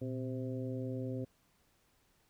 harmonic tone with a mistuned harmonic, 130 Hz, C3, 11 cents flat, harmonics 1 / 2 / 3 / 4 / 5, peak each -39 / -40 / -45 / -44 / -56 dBFS, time 0.01-1.25 s, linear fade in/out 10 ms, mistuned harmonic 1, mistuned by -140 cents, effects pink hiss -72 dBFS RMS until 2.29 s

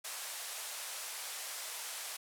white band-pass noise, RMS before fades -43 dBFS, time 0.04-2.17 s, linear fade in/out 10 ms, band 540 to 12000 Hz, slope 24 dB/octave, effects none

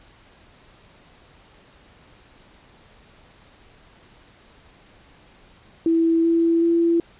sine tone with pitch steps, 329.6 / 333.2 / 336.9 Hz, E4 / E4 / E4, 0 / +19 / +38 cents, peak -15 dBFS, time 5.86-7 s, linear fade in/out 2 ms, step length 380 ms, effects pink hiss -52 dBFS RMS until 7.19 s + resampled to 8000 Hz

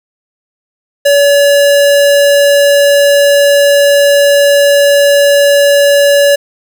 square tone, 569 Hz, C#5, 45 cents sharp, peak -5 dBFS, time 1.05-6.36 s, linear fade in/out 10 ms, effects 7-bit

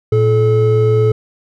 triangle tone pair together, 114.26 / 431.4 Hz, A#2 / A4, -34 / -34 cents, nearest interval octave + major seventh, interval 2300 cents, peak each -10 dBFS, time 0.12-1.12 s, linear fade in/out 5 ms, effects none

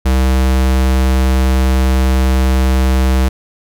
square tone with vibrato, 65 Hz, C2, 11 cents flat, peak -10 dBFS, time 0.05-3.29 s, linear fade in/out 10 ms, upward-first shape sine, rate 20 Hz, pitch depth 9 cents each way, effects none

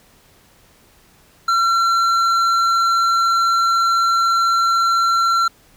sine tone with hard clipping, 1359 Hz, F6, 48 cents flat, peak -15 dBFS, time 1.48-5.48 s, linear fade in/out 5 ms, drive 8 dB, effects pink hiss -52 dBFS RMS until 5.76 s

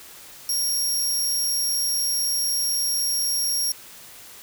20% pulse tone, 5588 Hz, F8, in tune, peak -16 dBFS, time 0.49-3.72 s, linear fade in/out 2 ms, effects white hiss -44 dBFS RMS until 4.42 s

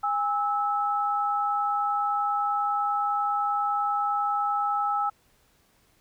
sine tone pair together, 818.1 / 1305 Hz, G#5 / E6, -26 / -18 cents, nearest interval minor sixth, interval 808 cents, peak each -26 dBFS, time 0.03-5.1 s, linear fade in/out 10 ms, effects pink hiss -64 dBFS RMS until 6 s

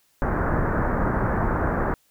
pink low-pass noise, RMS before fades -23 dBFS, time 0.22-1.94 s, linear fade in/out 0 ms, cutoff 1700 Hz, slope 48 dB/octave, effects white hiss -64 dBFS RMS until 2.1 s

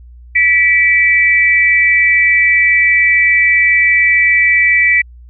sine tone pair together, 1958 / 2313 Hz, B6 / D7, -15 / -27 cents, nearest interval minor third, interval 288 cents, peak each -10 dBFS, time 0.35-5.02 s, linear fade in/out 10 ms, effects added 60 Hz sine -34 dBFS peak until 5.29 s

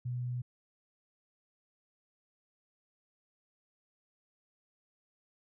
sine tone, 123.47 Hz, B2, in tune, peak -33 dBFS, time 0.05-0.42 s, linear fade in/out 10 ms, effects none

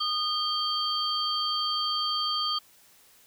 sine tone cluster, 1232 / 3186 / 4556 Hz, D#6 / G7 / C#8, -17 / +27 / +47 cents, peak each -30 dBFS, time 0-2.59 s, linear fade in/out 10 ms, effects white hiss -58 dBFS RMS until 3.26 s

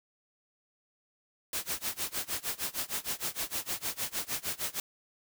white noise with tremolo, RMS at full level -32 dBFS, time 1.53-4.8 s, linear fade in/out 2 ms, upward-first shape sine, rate 6.5 Hz, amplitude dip 95%, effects none

